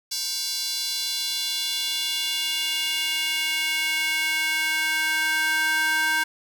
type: tone with high-pass filter sweep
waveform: square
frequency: 313.6 Hz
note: D#4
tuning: 14 cents sharp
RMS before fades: -25 dBFS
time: 0.11-6.24 s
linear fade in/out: 10 ms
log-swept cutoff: 4900 to 1400 Hz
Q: 2.6
effects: none